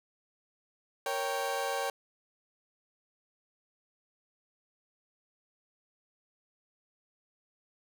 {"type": "chord", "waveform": "30% pulse", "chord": "G diminished", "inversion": "first", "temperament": "equal", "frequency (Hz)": [466.2, 554.4, 784], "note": ["Bb4", "Db5", "G5"], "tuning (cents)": [0, 0, 0], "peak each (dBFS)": [-35, -32, -32], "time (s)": [1.06, 1.9], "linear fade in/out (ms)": 2, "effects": []}